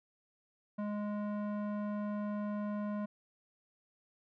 square tone with low-pass filter, 207.7 Hz, G#3, in tune, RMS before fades -37 dBFS, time 0.78-3.06 s, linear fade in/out 10 ms, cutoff 1100 Hz, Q 1.1, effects none

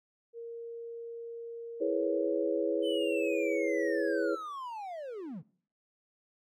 sine tone, 465.1 Hz, A#4, 4 cents flat, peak -39 dBFS, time 0.33-2.26 s, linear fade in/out 50 ms
sine chord, C# minor seventh, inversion first, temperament equal, 329.6 / 415.3 / 493.9 / 554.4 Hz, E4 / G#4 / B4 / C#5, 0 / 0 / 0 / 0 cents, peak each -33 dBFS, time 1.8-4.36 s, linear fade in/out 20 ms
triangle linear sweep, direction down, 3067 to 124.4 Hz, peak -36 dBFS, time 2.82-5.43 s, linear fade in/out 50 ms
effects noise-tail reverb RT60 0.5 s tail -20 dB re dry

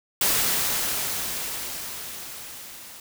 white noise with level ramp, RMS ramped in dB -21 to -43 dBFS, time 0.21-3 s, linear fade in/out 2 ms, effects none

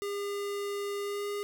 square tone with pitch glide, 404.4 to 408.6 Hz, G#4 to G#4, -46 to -28 cents, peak -33 dBFS, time 0.02-1.43 s, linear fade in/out 0 ms, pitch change +18 cents, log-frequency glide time 0.99-1.28 s, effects none

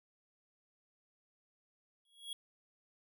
square tone with exponential growth, 3322 Hz, G#7, in tune, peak -38 dBFS, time 2.05-2.33 s, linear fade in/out 2 ms, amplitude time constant 59 ms, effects none

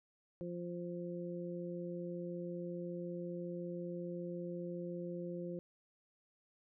harmonic tone, 174.61 Hz, F3, in tune, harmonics 1 / 2 / 3, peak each -43 / -44 / -46 dBFS, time 0.41-5.59 s, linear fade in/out 0 ms, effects none

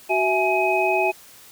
sine tone cluster, 374 / 657 / 838 / 2522 Hz, F#4 / E5 / G#5 / D#7, +19 / -6 / +15 / +23 cents, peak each -23 dBFS, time 0.09-1.12 s, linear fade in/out 20 ms, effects white hiss -47 dBFS RMS until 1.51 s

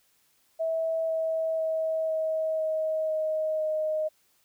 sine tone with pitch steps, 650 / 645.1 / 640.3 / 635.5 / 630.8 / 626 / 621.4 Hz, E5 / E5 / D#5 / D#5 / D#5 / D#5 / D#5, -24 / -38 / +49 / +36 / +24 / +10 / -2 cents, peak -25 dBFS, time 0.59-4.09 s, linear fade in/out 20 ms, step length 500 ms, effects white hiss -67 dBFS RMS until 4.44 s

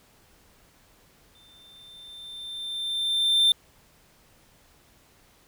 triangle tone with exponential growth, 3574 Hz, A7, 26 cents sharp, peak -14 dBFS, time 1.35-3.52 s, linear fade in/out 2 ms, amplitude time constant 470 ms, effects pink hiss -59 dBFS RMS until 5.47 s

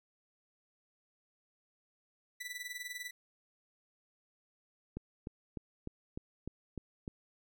sawtooth tone with tremolo, 1975.5 Hz, B6, in tune, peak -34 dBFS, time 2.4-3.11 s, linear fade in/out 10 ms, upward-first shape triangle, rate 20 Hz, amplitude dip 85%
click train, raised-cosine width 3 ms, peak -27 dBFS, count 8, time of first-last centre 4.97-7.078 s, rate 3.32 Hz
effects none

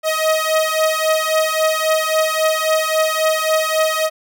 sawtooth beating tone pair, 629 / 632.7 Hz, D#5 / D#5, +19 / +29 cents, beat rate 3.7 Hz, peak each -14 dBFS, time 0.03-4.1 s, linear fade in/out 50 ms, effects none

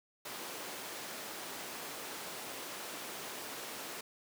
pink high-pass noise, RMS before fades -44 dBFS, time 0.25-4.01 s, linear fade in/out 5 ms, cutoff 330 Hz, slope 12 dB/octave, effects none

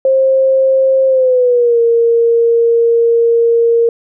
sine tone with pitch glide, 531 to 464.9 Hz, C5 to A#4, +25 to -5 cents, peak -7 dBFS, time 0.05-3.89 s, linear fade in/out 2 ms, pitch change -230 cents, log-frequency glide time 1.07-1.8 s, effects none

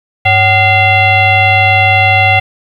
sine tone with frequency modulation, 1417 Hz, F6, 25 cents sharp, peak -5 dBFS, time 0.25-2.4 s, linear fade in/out 10 ms, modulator 658 Hz, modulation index 2.2, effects 7-bit

